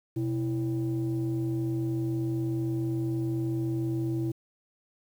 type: tone pair together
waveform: sine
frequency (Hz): 125.55 / 329.6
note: B2 / E4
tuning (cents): +29 / 0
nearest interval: octave + perfect fourth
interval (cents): 1671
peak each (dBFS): -28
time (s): 0.16-4.32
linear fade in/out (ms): 10
effects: tanh soft clip ceiling -22 dBFS + 9-bit